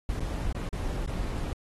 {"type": "noise with dropouts", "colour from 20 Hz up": "brown", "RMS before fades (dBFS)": -31, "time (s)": [0.09, 1.53], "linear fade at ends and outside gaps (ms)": 1, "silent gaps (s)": [[0.197, 0.204], [0.527, 0.549], [0.69, 0.729], [1.062, 1.076]], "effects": ["AAC 32 kbps"]}